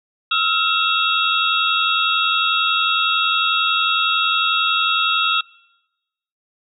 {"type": "tone cluster", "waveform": "sine", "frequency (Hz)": [1289, 1380, 2693, 3355, 3749], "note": ["E6", "F6", "E7", "G#7", "A#7"], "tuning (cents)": [-39, -21, 36, 17, 9], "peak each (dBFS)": -22, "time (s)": [0.31, 5.41], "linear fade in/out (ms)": 5, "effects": ["noise-tail reverb RT60 1.0 s tail -24 dB re dry"]}